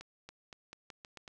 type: accelerating click train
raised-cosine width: 0.2 ms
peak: -30 dBFS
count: 8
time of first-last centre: 0.01-1.278 s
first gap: 280 ms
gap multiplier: 0.85
effects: none